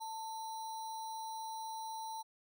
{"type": "tone with sample-and-hold", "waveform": "sine", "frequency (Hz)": 888, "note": "A5", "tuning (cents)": 16, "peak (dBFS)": -40, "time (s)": [0, 2.23], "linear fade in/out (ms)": 20, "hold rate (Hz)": 4900, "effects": []}